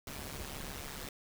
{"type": "noise with amplitude modulation", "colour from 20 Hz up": "pink", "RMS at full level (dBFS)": -40, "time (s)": [0.07, 1.09], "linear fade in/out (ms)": 2, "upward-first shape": "sine", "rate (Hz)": 141, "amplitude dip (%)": 75, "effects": []}